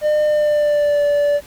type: tone with pitch glide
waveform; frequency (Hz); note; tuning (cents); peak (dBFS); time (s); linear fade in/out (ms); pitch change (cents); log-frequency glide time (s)
triangle; 604 to 580.4; D5 to D5; +48 to -21; -11; 0.01-1.41; 50; -69; 0.25-1.03
effects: pink hiss -43 dBFS RMS until 1.46 s

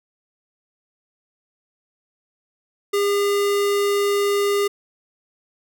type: tone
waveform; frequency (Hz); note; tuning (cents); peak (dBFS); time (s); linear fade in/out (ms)
square; 404.6; G#4; -45; -18; 2.93-4.68; 10
effects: none

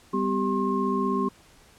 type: tone cluster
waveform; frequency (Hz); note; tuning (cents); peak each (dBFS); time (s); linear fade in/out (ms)
sine; 197.5 / 253.1 / 391.6 / 1069; G3 / B3 / G4 / C6; +13 / +43 / -2 / +37; -28; 0.13-1.29; 10
effects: pink hiss -55 dBFS RMS until 1.78 s + low-pass 11000 Hz 12 dB/octave

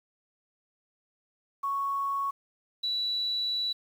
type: tone pair in turn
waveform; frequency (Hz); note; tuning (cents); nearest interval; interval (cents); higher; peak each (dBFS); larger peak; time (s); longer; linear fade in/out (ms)
sine; 1108.7 / 3941; C#6 / B7; 0 / -4; octave + minor seventh; 2196; second; -27; neither; 1.63-2.31 / 2.83-3.73; second; 10
effects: 9-bit

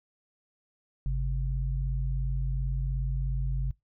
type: tone pair together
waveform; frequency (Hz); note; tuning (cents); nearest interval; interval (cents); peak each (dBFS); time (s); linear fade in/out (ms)
sine; 49.59 / 132.4; G1 / C3; +21 / +21; octave + perfect fourth; 1700; -27 / -32; 1.06-3.71; 0
effects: noise-tail reverb RT60 0.2 s tail -25 dB re dry

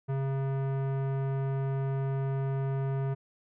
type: tone with tanh clipping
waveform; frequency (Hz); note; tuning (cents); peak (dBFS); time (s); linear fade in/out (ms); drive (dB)
sine; 135.6; C#3; -38; -30; 0.08-3.15; 20; 18
effects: none

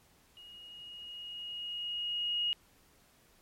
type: tone with level ramp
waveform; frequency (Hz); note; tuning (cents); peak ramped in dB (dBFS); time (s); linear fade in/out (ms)
sine; 2878; F#7; -49; -50 to -28; 0.37-2.53; 0
effects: pink hiss -65 dBFS RMS until 3.41 s + MP3 64 kbps

